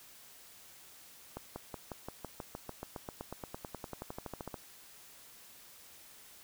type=accelerating click train; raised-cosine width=1 ms; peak=-26 dBFS; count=28; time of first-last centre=1.37-4.542 s; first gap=190 ms; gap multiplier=0.96; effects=white hiss -56 dBFS RMS until 6.43 s